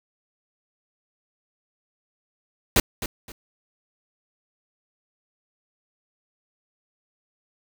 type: noise with echo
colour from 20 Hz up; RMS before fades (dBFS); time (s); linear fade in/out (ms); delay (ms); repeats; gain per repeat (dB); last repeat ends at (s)
pink; -17; 2.76-2.8; 2; 260; 2; -12; 3.32
effects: none